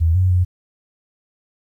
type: tone with pitch steps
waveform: sine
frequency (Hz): 82 / 92.4 / 90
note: E2 / F#2 / F#2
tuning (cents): -9 / -2 / -47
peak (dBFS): -12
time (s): 0-0.45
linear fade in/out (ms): 20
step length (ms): 150
effects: 9-bit